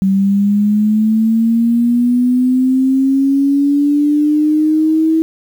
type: linear sweep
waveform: sine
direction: up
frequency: 191.3 to 323.1 Hz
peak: -9 dBFS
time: 0.02-5.22 s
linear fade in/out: 0 ms
effects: 7-bit